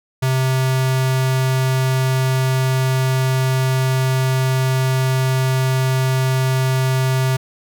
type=tone with notch filter; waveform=square; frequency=130.81 Hz; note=C3; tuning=in tune; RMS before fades=-17 dBFS; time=0.22-7.37 s; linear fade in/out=10 ms; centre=270 Hz; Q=0.92; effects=none